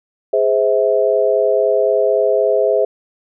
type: chord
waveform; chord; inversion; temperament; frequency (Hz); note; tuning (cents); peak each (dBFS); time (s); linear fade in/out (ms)
sine; Ab augmented; none; just; 415.3 / 519.1 / 648.9; Ab4 / C5 / E5; 0 / -14 / -27; -16; 0.33-2.85; 5
effects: none